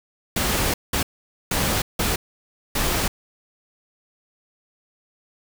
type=noise bursts at uneven times; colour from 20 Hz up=pink; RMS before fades=-22 dBFS; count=5; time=0.36-0.74 / 0.93-1.03 / 1.51-1.82 / 1.99-2.16 / 2.75-3.08 s; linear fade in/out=5 ms; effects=none